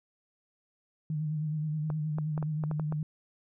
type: tone with vibrato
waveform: sine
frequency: 153.4 Hz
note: D#3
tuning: 24 cents flat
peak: -29 dBFS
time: 1.1-3.03 s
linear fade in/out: 2 ms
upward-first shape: sine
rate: 9.5 Hz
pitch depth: 43 cents each way
type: clicks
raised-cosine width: 1 ms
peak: -24 dBFS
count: 8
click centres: 1.902 / 2.185 / 2.378 / 2.427 / 2.638 / 2.713 / 2.797 / 2.924 s
effects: none